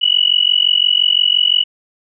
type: tone with amplitude modulation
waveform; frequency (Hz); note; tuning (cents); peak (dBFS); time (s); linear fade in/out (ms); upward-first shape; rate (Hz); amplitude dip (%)
sine; 2937; F#7; -13; -6; 0.01-1.64; 20; sine; 45.8; 100
effects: none